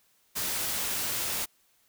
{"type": "noise", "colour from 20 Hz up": "white", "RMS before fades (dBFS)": -31, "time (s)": [0.35, 1.46], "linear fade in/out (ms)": 20, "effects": ["white hiss -67 dBFS RMS until 1.88 s"]}